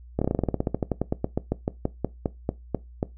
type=slowing click train; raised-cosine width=2 ms; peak=-10 dBFS; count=27; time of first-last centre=0.19-3.029 s; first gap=26 ms; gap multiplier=1.1; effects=noise-tail reverb RT60 0.2 s tail -19 dB re dry + added 60 Hz sine -43 dBFS peak until 3.17 s

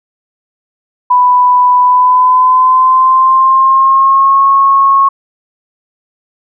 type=tone with pitch glide; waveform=sine; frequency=992 to 1094.4 Hz; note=B5 to C#6; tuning=+7 to -23 cents; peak=-4 dBFS; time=1.1-5.09 s; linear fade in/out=10 ms; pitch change=+170 cents; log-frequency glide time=1.81-4.44 s; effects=none

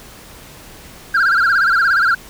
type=tone with vibrato; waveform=sine; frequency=1480 Hz; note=F#6; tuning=in tune; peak=-8 dBFS; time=1.14-2.15 s; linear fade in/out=10 ms; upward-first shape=sine; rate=17 Hz; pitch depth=170 cents each way; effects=tanh soft clip ceiling -10 dBFS + pink hiss -39 dBFS RMS until 2.29 s

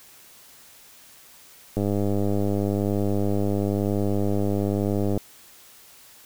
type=click train; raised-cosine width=2 ms; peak=-12 dBFS; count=345; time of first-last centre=1.77-5.176 s; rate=101 Hz; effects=white hiss -50 dBFS RMS until 6.25 s

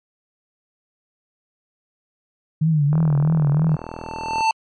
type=tone with vibrato; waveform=sine; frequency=152 Hz; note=D#3; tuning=40 cents flat; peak=-14 dBFS; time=2.61-3.76 s; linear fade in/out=10 ms; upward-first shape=triangle; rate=3.1 Hz; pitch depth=130 cents each way
type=click train; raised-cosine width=1 ms; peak=-16 dBFS; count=61; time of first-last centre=2.93-4.408 s; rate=40.6 Hz
type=tone with exponential growth; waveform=square; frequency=889 Hz; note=A5; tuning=18 cents sharp; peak=-14 dBFS; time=3.68-4.51 s; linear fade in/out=2 ms; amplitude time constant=180 ms
effects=low-pass 5000 Hz 12 dB/octave + MP3 48 kbps

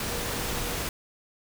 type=tone in noise; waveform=sine; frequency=478.1 Hz; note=A#4; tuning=44 cents sharp; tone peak=-40 dBFS; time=0.09-0.81 s; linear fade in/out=2 ms; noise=pink; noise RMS=-31 dBFS; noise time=0-0.89 s; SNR=-12 dB; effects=none

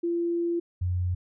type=tone pair in turn; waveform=sine; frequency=341.8 / 90.09 Hz; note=F4 / F#2; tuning=-37 / -46 cents; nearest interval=octave + major seventh; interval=2309 cents; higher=first; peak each=-24 dBFS; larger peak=neither; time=0.03-0.6 / 0.81-1.15 s; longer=first; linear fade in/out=10 ms; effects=none

